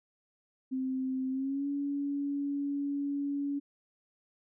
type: tone with pitch glide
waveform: sine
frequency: 261.1 to 283.1 Hz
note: C4 to C#4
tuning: -3 to +37 cents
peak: -30 dBFS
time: 0.71-3.6 s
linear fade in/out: 20 ms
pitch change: +140 cents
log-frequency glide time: 1.3-1.67 s
effects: none